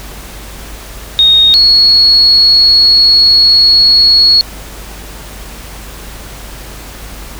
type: tone pair in turn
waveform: sine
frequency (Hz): 3721 / 4343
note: A#7 / C#8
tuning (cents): -4 / -36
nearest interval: minor third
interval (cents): 268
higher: second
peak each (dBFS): -3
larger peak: neither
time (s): 1.19-1.54 / 1.54-4.41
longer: second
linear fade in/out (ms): 0
effects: added 50 Hz sine -29 dBFS peak until 7.39 s + pink hiss -30 dBFS RMS until 7.39 s